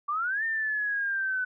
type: exponential two-way sweep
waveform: sine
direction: up then down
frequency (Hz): 1141 to 1820 to 1496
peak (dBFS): -26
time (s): 0.08-1.45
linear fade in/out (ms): 10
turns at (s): 0.44
effects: none